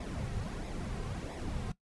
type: noise with flanger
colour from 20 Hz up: brown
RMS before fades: -38 dBFS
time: 0-1.72 s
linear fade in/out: 5 ms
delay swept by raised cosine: 0.67 to 3.47 ms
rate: 1.5 Hz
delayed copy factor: -0.6
effects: noise-tail reverb RT60 0.1 s tail -17 dB re dry + resampled to 24000 Hz